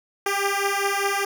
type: beating tone pair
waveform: 10% pulse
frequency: 395.8 / 400.8 Hz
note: G4 / G4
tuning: +17 / +38 cents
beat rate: 5 Hz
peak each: -16 dBFS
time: 0.26-1.25 s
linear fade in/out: 5 ms
effects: none